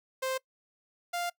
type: tone pair in turn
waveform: sawtooth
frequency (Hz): 523.3 / 698.5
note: C5 / F5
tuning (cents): 0 / 0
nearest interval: perfect fourth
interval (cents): 500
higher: second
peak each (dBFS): -26 / -27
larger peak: first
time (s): 0.22-0.38 / 1.13-1.3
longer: second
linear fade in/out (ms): 10
effects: noise-tail reverb RT60 0.1 s tail -22 dB re dry